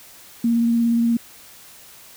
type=tone with vibrato; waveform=sine; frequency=233.1 Hz; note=A#3; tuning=in tune; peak=-15 dBFS; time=0.44-1.17 s; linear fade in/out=5 ms; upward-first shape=triangle; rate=17 Hz; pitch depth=17 cents each way; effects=white hiss -45 dBFS RMS until 2.16 s